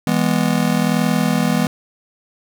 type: chord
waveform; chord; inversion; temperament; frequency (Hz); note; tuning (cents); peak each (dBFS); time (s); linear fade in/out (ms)
square; E major; none; just; 164.81 / 206 / 247.2; E3 / G#3 / B3; 0 / -14 / +2; -20; 0.07-1.67; 2
effects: none